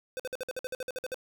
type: tone bursts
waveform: square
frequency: 511 Hz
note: C5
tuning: 41 cents flat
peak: -33 dBFS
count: 13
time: 0.17-1.144 s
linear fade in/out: 0 ms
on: 26 ms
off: 53 ms
effects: none